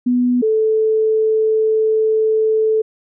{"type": "tone pair in turn", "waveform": "sine", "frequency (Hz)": [246.9, 437.8], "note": ["B3", "A4"], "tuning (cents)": [0, -9], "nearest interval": "minor seventh", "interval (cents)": 991, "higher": "second", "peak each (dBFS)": -12, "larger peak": "neither", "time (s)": [[0.06, 0.42], [0.42, 2.82]], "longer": "second", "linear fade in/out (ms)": 10, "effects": []}